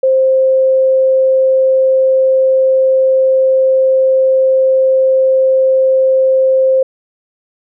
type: tone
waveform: sine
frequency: 526 Hz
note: C5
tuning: 9 cents sharp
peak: -7 dBFS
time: 0.03-6.83 s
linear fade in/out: 5 ms
effects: none